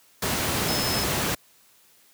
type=tone in noise; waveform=sine; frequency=5180 Hz; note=E8; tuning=31 cents flat; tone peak=-29 dBFS; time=0.68-1.04 s; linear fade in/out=5 ms; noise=pink; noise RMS=-25 dBFS; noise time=0.22-1.35 s; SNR=-7 dB; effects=white hiss -58 dBFS RMS until 2.13 s + high-pass 80 Hz 12 dB/octave